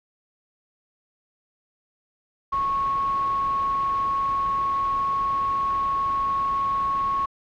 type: tone in noise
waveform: sine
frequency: 1100 Hz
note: C#6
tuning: 14 cents flat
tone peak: -21 dBFS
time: 2.52-7.26 s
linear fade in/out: 10 ms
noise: pink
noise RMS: -39 dBFS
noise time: 2.52-7.26 s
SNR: +15 dB
effects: low-pass 3000 Hz 12 dB/octave